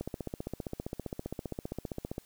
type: click train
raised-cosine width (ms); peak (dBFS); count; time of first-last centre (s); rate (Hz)
2; -22; 34; 0.01-2.181; 15.2
effects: white hiss -62 dBFS RMS until 2.25 s